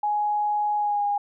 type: tone with pitch glide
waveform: sine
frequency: 835 to 817.3 Hz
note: G#5 to G#5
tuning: +9 to -28 cents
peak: -21 dBFS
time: 0.03-1.18 s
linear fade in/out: 5 ms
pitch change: -37 cents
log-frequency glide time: 0.77-1.05 s
effects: none